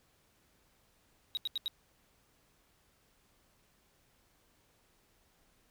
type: tone bursts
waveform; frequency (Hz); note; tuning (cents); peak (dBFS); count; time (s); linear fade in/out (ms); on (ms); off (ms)
sine; 3815; A#7; +39; -29; 4; 1.35-1.68; 0; 21; 82
effects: tanh soft clip ceiling -31 dBFS + pink hiss -70 dBFS RMS until 5.7 s